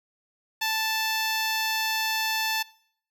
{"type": "tone", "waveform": "10% pulse", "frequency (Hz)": 880, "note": "A5", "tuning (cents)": 0, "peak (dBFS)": -16, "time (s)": [0.61, 2.63], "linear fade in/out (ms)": 10, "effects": ["noise-tail reverb RT60 0.6 s tail -22 dB re dry"]}